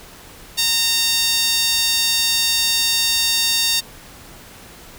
sawtooth tone with high-pass filter, 920 Hz, A#5, 23 cents flat, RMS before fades -18 dBFS, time 0.57-3.81 s, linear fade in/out 20 ms, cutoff 4000 Hz, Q 1.9, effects pink hiss -41 dBFS RMS until 4.98 s

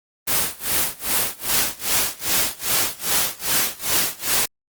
white noise with tremolo, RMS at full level -18 dBFS, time 0.27-4.46 s, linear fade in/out 10 ms, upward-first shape sine, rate 2.5 Hz, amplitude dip 95%, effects Opus 24 kbps

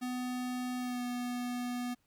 square tone with pitch glide, 250 to 245.4 Hz, B3 to B3, +21 to -11 cents, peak -35 dBFS, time 0.01-1.95 s, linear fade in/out 20 ms, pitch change -32 cents, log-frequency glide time 0.79-1.03 s, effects pink hiss -75 dBFS RMS until 2.06 s

